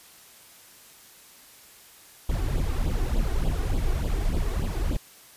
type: noise with flanger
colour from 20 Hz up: brown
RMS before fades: -25 dBFS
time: 2.29-4.97 s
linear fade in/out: 5 ms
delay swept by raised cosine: 0.25 to 2.75 ms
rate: 3.4 Hz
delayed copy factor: +0.9
effects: white hiss -51 dBFS RMS until 5.36 s + resampled to 32000 Hz